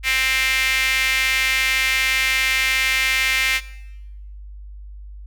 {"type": "tone with high-pass filter", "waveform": "sawtooth", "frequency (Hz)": 262.7, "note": "C4", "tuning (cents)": 7, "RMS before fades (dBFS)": -19, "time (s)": [0.03, 3.61], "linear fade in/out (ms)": 50, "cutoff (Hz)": 2200, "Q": 4.4, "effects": ["noise-tail reverb RT60 1.0 s tail -19 dB re dry", "added 50 Hz sine -34 dBFS peak until 5.26 s"]}